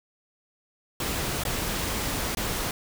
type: noise with dropouts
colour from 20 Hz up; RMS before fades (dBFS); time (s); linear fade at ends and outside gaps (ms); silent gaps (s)
pink; -29; 1-2.71; 2; 1.437-1.451 / 2.35-2.371
effects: none